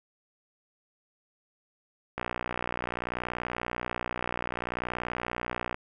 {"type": "click train", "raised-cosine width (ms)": 0.5, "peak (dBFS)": -16, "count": 217, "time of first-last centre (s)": [2.18, 5.744], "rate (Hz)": 60.6, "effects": []}